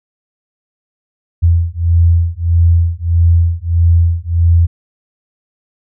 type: beating tone pair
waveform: sine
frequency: 83.9 / 85.5 Hz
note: E2 / F2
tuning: +31 / -36 cents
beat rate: 1.6 Hz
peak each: -11 dBFS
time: 1.42-4.67 s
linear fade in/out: 20 ms
effects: none